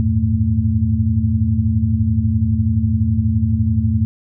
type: tone cluster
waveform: sine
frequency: 84.2 / 101.1 / 113 / 221.7 Hz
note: E2 / G#2 / A2 / A3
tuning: +37 / -46 / +47 / +13 cents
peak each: -19 dBFS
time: 0-4.05 s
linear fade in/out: 0 ms
effects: none